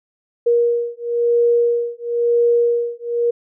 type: beating tone pair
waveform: sine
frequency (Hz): 473.1 / 474.09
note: A#4 / A#4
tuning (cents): +26 / +29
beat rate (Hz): 0.99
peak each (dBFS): -17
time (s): 0.46-3.31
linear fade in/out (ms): 10
effects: none